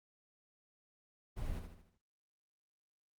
brown noise with echo, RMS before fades -40 dBFS, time 1.36-1.6 s, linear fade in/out 20 ms, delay 76 ms, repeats 5, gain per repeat -6 dB, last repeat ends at 1.98 s, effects noise-tail reverb RT60 0.2 s tail -18 dB re dry + Opus 24 kbps

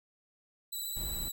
5% pulse tone with vibrato, 3951 Hz, B7, in tune, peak -29 dBFS, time 0.72-1.32 s, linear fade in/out 10 ms, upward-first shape triangle, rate 15 Hz, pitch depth 28 cents each way
brown noise, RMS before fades -40 dBFS, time 0.96-1.29 s, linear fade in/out 10 ms
effects none

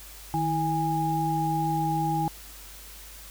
sine tone cluster, 155.8 / 325.2 / 822 Hz, D#3 / E4 / G#5, +3 / -23 / -18 cents, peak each -28 / -31 / -26 dBFS, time 0.34-2.28 s, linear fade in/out 0 ms, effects added 50 Hz sine -47 dBFS peak until 3.3 s + white hiss -46 dBFS RMS until 3.3 s

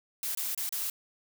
blue noise with dropouts, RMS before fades -33 dBFS, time 0.23-0.9 s, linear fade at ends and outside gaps 2 ms, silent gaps 0.35-0.373 / 0.548-0.576 / 0.692-0.724 s, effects none

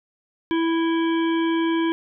harmonic tone with a mistuned harmonic, 329.6 Hz, E4, in tune, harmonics 1 / 3 / 5 / 7 / 9 / 10, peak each -19 / -29 / -33 / -36 / -38 / -39 dBFS, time 0.51-1.92 s, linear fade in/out 0 ms, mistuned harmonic 9, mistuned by +63 cents, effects none

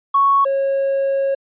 triangle tone pair in turn, 1108.7 / 546.7 Hz, C#6 / C#5, 0 / -24 cents, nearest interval octave, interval 1224 cents, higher first, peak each -7 / -13 dBFS, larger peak first, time 0.14-0.45 / 0.45-1.35 s, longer second, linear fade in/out 10 ms, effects tanh soft clip ceiling -9 dBFS + resampled to 8000 Hz

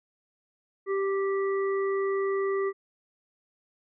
harmonic tone, 391.3 Hz, G4, 3 cents flat, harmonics 1 / 3 / 5, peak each -25 / -35 / -39 dBFS, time 0.86-2.73 s, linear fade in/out 50 ms, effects none

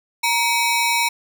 sawtooth ring-modulated tone, 1600 Hz, G6, 35 cents sharp, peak -10 dBFS, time 0.23-1.09 s, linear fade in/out 10 ms, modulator 665 Hz, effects none

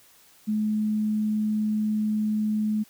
sine tone, 213.7 Hz, G#3, 50 cents sharp, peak -22 dBFS, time 0.47-2.84 s, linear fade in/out 20 ms, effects white hiss -56 dBFS RMS until 2.89 s

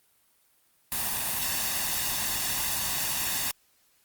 white noise with comb filter, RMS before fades -29 dBFS, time 0.92-3.51 s, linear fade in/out 0 ms, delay 1.1 ms, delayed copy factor +0.55, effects white hiss -66 dBFS RMS until 4.04 s + Opus 32 kbps

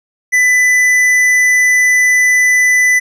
sine tone with tanh clipping, 1996 Hz, B6, 18 cents sharp, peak -9 dBFS, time 0.32-3 s, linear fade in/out 20 ms, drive 11 dB, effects none

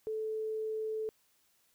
sine tone, 436.7 Hz, A4, 13 cents flat, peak -33 dBFS, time 0.07-1.09 s, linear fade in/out 0 ms, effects white hiss -71 dBFS RMS until 1.74 s

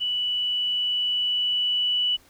sine tone with level ramp, 2960 Hz, F#7, in tune, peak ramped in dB -23 to -20 dBFS, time 0-2.17 s, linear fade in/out 20 ms, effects pink hiss -56 dBFS RMS until 2.29 s

